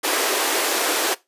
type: high-pass noise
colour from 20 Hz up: pink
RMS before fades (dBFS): -21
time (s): 0.03-1.15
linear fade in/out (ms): 20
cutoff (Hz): 310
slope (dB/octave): 48
effects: noise-tail reverb RT60 0.2 s tail -19 dB re dry + resampled to 32000 Hz